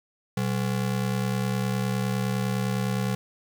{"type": "ring-modulated tone", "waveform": "square", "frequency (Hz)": 156.4, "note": "D#3", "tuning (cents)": 9, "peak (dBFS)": -22, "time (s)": [0.37, 3.15], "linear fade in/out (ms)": 0, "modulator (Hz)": 34.9, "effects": ["8-bit"]}